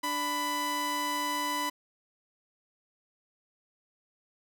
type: tone pair together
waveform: sawtooth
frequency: 293.7 / 994.5 Hz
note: D4 / B5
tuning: 0 / +12 cents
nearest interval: octave + major sixth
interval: 2112 cents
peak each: -33 / -26 dBFS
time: 0.03-1.7 s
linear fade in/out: 10 ms
effects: none